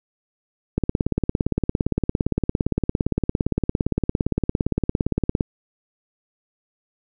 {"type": "click train", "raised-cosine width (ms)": 3, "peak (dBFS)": -6, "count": 82, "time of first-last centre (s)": [0.78, 5.409], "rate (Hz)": 17.5, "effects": []}